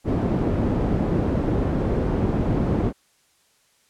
white low-pass noise, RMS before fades -22 dBFS, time 0.04-2.93 s, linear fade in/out 50 ms, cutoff 310 Hz, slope 12 dB/octave, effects white hiss -62 dBFS RMS until 3.89 s + low-pass 10000 Hz 12 dB/octave

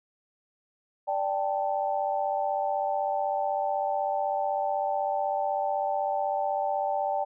sine chord, D suspended fourth, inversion none, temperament equal, 587.3 / 784 / 880 Hz, D5 / G5 / A5, 0 / 0 / 0 cents, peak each -30 / -28 / -32 dBFS, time 1.07-7.25 s, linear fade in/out 20 ms, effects none

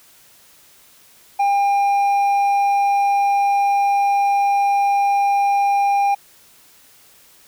triangle tone with hard clipping, 802 Hz, G5, 39 cents sharp, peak -15 dBFS, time 1.39-6.15 s, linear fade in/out 10 ms, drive 7 dB, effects white hiss -50 dBFS RMS until 7.47 s

